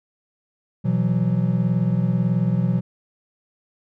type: chord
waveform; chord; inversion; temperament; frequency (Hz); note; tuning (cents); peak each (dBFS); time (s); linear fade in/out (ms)
triangle; B suspended fourth; none; equal with one note detuned; 123.47 / 166.73 / 185; B2 / E3 / F#3; 0 / +20 / 0; -20; 0.84-2.81; 20
effects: none